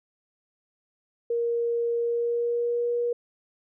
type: tone with pitch glide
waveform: sine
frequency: 469.5 to 478 Hz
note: A#4 to A#4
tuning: +12 to +43 cents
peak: -23 dBFS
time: 1.3-3.13 s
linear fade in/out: 5 ms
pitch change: +31 cents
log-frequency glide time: 1.97-2.92 s
effects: none